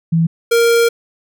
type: tone pair in turn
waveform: sine / square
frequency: 164.81 / 466.2 Hz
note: E3 / A#4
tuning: 0 / 0 cents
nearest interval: octave + tritone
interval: 1800 cents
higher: second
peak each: -10 dBFS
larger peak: neither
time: 0.12-0.27 / 0.51-0.89 s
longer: second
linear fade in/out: 10 ms
effects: none